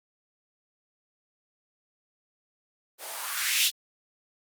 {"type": "noise with band-pass filter sweep", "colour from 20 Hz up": "violet", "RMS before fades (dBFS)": -28, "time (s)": [2.98, 3.71], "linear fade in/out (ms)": 50, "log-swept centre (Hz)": [490, 3500], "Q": 2.5, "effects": ["Opus 32 kbps"]}